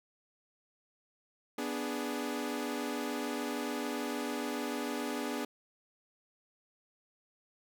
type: chord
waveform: sawtooth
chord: G# diminished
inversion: first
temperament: equal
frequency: 246.9 / 293.7 / 415.3 Hz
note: B3 / D4 / G#4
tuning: 0 / 0 / 0 cents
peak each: -34 / -34 / -36 dBFS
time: 1.58-5.45 s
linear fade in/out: 5 ms
effects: none